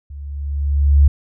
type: tone with level ramp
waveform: sine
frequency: 71.2 Hz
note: C#2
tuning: 47 cents sharp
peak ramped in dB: -30 to -5 dBFS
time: 0.1-1.08 s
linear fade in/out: 5 ms
effects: none